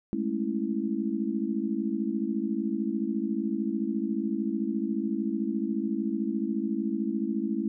sine chord, A major seventh, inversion third, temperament just, 206.2 / 220 / 275 / 330 Hz, G#3 / A3 / C#4 / E4, -12 / 0 / -14 / +2 cents, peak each -32 / -31 / -33 / -32 dBFS, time 0.13-7.68 s, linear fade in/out 0 ms, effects none

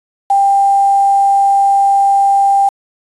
sine tone with quantisation, 793 Hz, G5, 20 cents sharp, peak -7 dBFS, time 0.3-2.69 s, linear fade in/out 5 ms, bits 5, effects resampled to 24000 Hz

